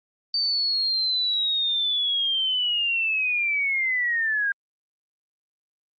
sine linear sweep, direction down, 4607 to 1600 Hz, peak -21 dBFS, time 0.34-4.52 s, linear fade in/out 2 ms, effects Opus 48 kbps

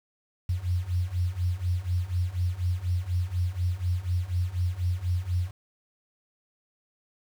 sine beating tone pair, 86.9 / 91 Hz, F2 / F#2, -8 / -28 cents, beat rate 4.1 Hz, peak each -29 / -27 dBFS, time 0.49-5.51 s, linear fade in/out 5 ms, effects 8-bit

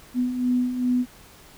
sine beating tone pair, 246.9 / 249.4 Hz, B3 / B3, 0 / +17 cents, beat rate 2.5 Hz, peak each -28 / -21 dBFS, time 0.14-1.06 s, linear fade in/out 50 ms, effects pink hiss -49 dBFS RMS until 1.57 s

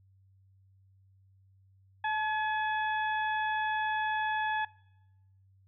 harmonic tone with a mistuned harmonic, 848 Hz, G#5, 36 cents sharp, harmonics 1 / 2 / 3 / 4, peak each -30 / -33 / -43 / -45 dBFS, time 2.04-4.65 s, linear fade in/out 5 ms, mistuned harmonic 1, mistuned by +37 cents, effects noise-tail reverb RT60 0.9 s tail -22 dB re dry + added 96 Hz sine -60 dBFS peak until 5.67 s

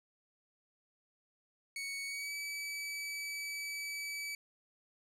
sawtooth tone with pitch glide, 2226 to 2295 Hz, C#7 to D7, +7 to -40 cents, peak -35 dBFS, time 1.76-4.35 s, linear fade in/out 2 ms, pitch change +53 cents, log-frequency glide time 2.06-2.33 s, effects low-pass 12000 Hz 12 dB/octave

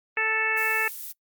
harmonic tone, 440 Hz, A4, in tune, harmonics 1 / 2 / 3 / 4 / 5 / 6, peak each -34 / -34 / -33 / -26 / -28 / -29 dBFS, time 0.17-0.88 s, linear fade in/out 2 ms
violet noise, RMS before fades -37 dBFS, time 0.56-1.13 s, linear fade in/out 20 ms
effects noise-tail reverb RT60 0.1 s tail -21 dB re dry + Opus 48 kbps

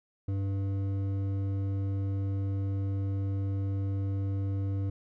sine tone with hard clipping, 98 Hz, G2, in tune, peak -30 dBFS, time 0.28-4.9 s, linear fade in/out 5 ms, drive 9 dB, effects none

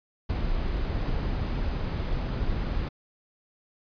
brown noise with ADSR envelope, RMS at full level -25 dBFS, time 0.29-2.89 s, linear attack 11 ms, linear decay 16 ms, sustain -3 dB, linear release 11 ms, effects resampled to 11025 Hz

